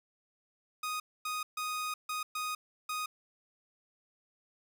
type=tone bursts at uneven times; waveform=sawtooth; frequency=1244.5 Hz; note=D#6; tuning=in tune; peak=-30 dBFS; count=6; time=0.83-1 / 1.25-1.43 / 1.57-1.94 / 2.09-2.23 / 2.35-2.55 / 2.89-3.06 s; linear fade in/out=5 ms; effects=none